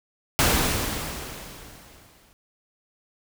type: noise with exponential decay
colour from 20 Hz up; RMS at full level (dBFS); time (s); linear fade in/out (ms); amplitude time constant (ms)
pink; -18; 0.39-2.33; 0; 420
effects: none